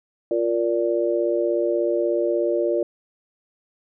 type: chord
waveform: sine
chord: Bb major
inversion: second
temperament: just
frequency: 349.6 / 466.2 / 582.7 Hz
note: F4 / Bb4 / D5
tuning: +2 / 0 / -14 cents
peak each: -22 / -25 / -23 dBFS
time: 0.31-2.83 s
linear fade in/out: 2 ms
effects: none